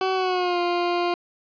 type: tone with pitch glide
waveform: 20% pulse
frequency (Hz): 377.6 to 350.3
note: F#4 to F4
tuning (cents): +35 to +5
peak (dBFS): -16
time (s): 0.01-1.14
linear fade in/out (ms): 2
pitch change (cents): -130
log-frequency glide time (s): 0.14-0.59
effects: resampled to 11025 Hz + 9-bit